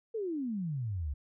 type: exponential sweep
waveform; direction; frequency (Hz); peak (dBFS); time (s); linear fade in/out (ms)
sine; down; 465.9 to 66; -32; 0.14-1.14; 10
effects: none